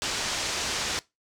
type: low-pass noise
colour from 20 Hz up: white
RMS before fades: -30 dBFS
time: 0.02-0.99 s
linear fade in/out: 0 ms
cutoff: 6800 Hz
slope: 24 dB/octave
effects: noise-tail reverb RT60 0.2 s tail -20 dB re dry